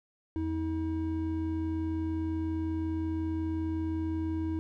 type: tone pair together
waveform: triangle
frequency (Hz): 84.6 / 319.4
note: E2 / D#4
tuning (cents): +45 / +45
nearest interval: octave + major seventh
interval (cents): 2300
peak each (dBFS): -32 / -29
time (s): 0.36-4.59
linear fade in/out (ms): 0
effects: none